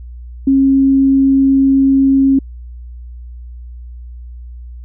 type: tone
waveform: sine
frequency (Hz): 270.8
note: C#4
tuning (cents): -40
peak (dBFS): -7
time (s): 0.47-2.39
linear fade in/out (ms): 5
effects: added 60 Hz sine -28 dBFS peak until 4.84 s